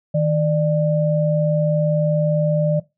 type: tone pair together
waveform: sine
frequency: 157.2 / 594.8 Hz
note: D#3 / D5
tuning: +18 / +22 cents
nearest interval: octave + major seventh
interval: 2304 cents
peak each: -17 / -19 dBFS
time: 0.14-2.8 s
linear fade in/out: 10 ms
effects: noise-tail reverb RT60 0.2 s tail -18 dB re dry